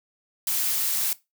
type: noise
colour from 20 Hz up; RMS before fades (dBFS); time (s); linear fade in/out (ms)
blue; -25; 0.47-1.13; 2
effects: noise-tail reverb RT60 0.2 s tail -18 dB re dry